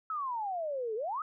sine exponential two-way sweep, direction down then up, 1318.5 to 419.2 to 1318.5 Hz, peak -32 dBFS, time 0.1-1.22 s, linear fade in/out 2 ms, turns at 0.95 s, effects none

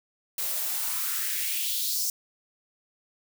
blue noise with high-pass filter sweep, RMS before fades -29 dBFS, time 0.38-2.1 s, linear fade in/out 2 ms, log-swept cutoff 440 to 5800 Hz, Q 2.9, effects none

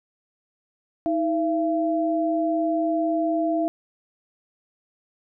sine tone pair together, 318.8 / 676 Hz, D#4 / E5, +42 / +43 cents, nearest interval octave + minor second, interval 1301 cents, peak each -23 dBFS, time 1.06-3.68 s, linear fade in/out 0 ms, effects none

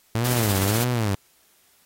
sawtooth tone with vibrato, 108.9 Hz, A2, 17 cents flat, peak -17 dBFS, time 0.15-1.15 s, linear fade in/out 0 ms, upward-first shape sine, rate 1.7 Hz, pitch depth 230 cents each way
white noise with tremolo, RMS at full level -27 dBFS, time 0.24-0.85 s, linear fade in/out 10 ms, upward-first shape square, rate 16 Hz, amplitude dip 35%
effects white hiss -60 dBFS RMS until 1.85 s + AAC 48 kbps

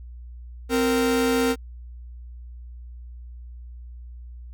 45% pulse tone pair together, 260 / 463.3 Hz, C4 / A#4, -11 / -11 cents, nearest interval minor seventh, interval 1000 cents, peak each -22 dBFS, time 0.69-1.56 s, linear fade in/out 50 ms, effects added 60 Hz sine -37 dBFS peak until 4.53 s

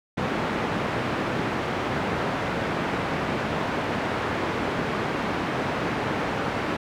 pink band-pass noise, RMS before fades -27 dBFS, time 0.17-6.77 s, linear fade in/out 10 ms, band 140 to 2000 Hz, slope 12 dB/octave, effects none

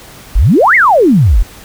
sine exponential two-way sweep, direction up then down, 36.71 to 2217 to 36.71 Hz, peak -4 dBFS, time 0.35-1.43 s, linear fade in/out 10 ms, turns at 0.75 s, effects pink hiss -35 dBFS RMS until 1.64 s

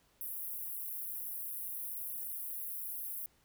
pink high-pass noise, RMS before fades -41 dBFS, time 0.21-3.26 s, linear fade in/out 0 ms, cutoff 11000 Hz, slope 48 dB/octave, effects pink hiss -70 dBFS RMS until 3.44 s

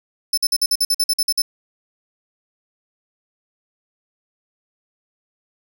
sawtooth tone bursts, 5274 Hz, E8, in tune, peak -12 dBFS, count 12, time 0.33-1.42 s, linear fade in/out 5 ms, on 45 ms, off 50 ms, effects none

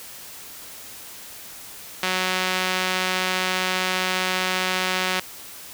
sawtooth tone with band-pass filter, 185 Hz, F#3, in tune, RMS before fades -24 dBFS, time 2.03-5.2 s, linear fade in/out 2 ms, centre 2800 Hz, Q 0.81, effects white hiss -40 dBFS RMS until 5.73 s

